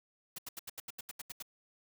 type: noise bursts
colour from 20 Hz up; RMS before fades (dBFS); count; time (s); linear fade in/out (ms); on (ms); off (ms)
white; -43; 11; 0.36-1.425; 5; 25; 79
effects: none